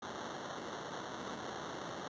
violet noise with sample-and-hold, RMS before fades -43 dBFS, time 0.02-2.08 s, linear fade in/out 5 ms, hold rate 2450 Hz, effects high-pass 150 Hz 12 dB/octave + resampled to 16000 Hz

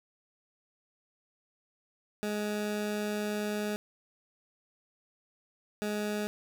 20% pulse tone bursts at uneven times, 209.3 Hz, G#3, 14 cents sharp, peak -26 dBFS, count 2, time 2.23-3.76 / 5.82-6.27 s, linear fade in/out 0 ms, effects none

